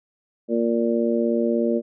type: harmonic tone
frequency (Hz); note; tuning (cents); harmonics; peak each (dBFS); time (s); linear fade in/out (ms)
116.54; A#2; 0; 2 / 3 / 4 / 5; -22 / -24 / -25 / -26; 0.48-1.82; 50
effects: none